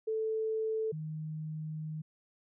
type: tone pair in turn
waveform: sine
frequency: 439.9 / 155.53 Hz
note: A4 / D#3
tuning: 0 / 0 cents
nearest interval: octave + tritone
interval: 1800 cents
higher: first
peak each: -30 / -36 dBFS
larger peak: first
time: 0.07-0.92 / 0.92-2.02 s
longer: second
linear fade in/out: 10 ms
effects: none